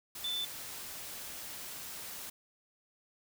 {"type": "tone in noise", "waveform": "sine", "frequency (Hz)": 3520, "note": "A7", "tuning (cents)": 0, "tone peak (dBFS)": -33, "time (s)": [0.24, 0.45], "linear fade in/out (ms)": 5, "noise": "white", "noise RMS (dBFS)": -44, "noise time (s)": [0.15, 2.3], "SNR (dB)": 8, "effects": []}